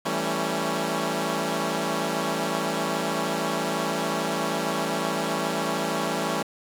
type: chord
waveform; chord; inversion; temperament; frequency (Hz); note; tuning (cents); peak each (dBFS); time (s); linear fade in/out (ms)
10% pulse; A dominant seventh; second; equal with one note detuned; 164.81 / 196 / 222.4 / 277.2; E3 / G3 / A3 / C#4; 0 / 0 / +19 / 0; -22; 0.05-6.43; 10
effects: low-pass 12000 Hz 12 dB/octave + 7-bit